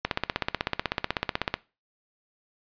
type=click train; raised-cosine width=0.3 ms; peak=-8 dBFS; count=25; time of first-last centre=0.05-1.541 s; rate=16.1 Hz; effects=noise-tail reverb RT60 0.3 s tail -20 dB re dry + resampled to 11025 Hz